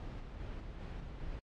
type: noise with tremolo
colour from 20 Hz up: brown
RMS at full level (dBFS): -43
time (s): 0-1.39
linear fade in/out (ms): 0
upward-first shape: square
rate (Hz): 2.5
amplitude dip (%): 30
effects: low-pass 4000 Hz 12 dB/octave + AAC 48 kbps